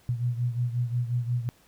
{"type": "beating tone pair", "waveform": "sine", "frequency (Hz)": [120.2, 125.8], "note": ["B2", "B2"], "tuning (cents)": [-46, 32], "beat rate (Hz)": 5.6, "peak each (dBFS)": [-26, -31], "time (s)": [0.09, 1.49], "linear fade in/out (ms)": 0, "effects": ["pink hiss -60 dBFS RMS until 1.67 s"]}